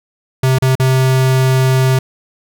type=tone with dropouts; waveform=square; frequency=130.81 Hz; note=C3; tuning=in tune; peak=-10 dBFS; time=0.43-1.99 s; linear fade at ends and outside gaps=5 ms; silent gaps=0.586-0.621 / 0.754-0.797 s; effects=none